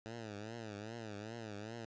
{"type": "tone with vibrato", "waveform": "10% pulse", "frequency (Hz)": 109.2, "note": "A2", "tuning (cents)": -13, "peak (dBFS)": -36, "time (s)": [0.06, 1.85], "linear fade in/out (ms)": 0, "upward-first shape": "triangle", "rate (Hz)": 2.5, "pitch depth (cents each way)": 150, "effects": ["resampled to 16000 Hz"]}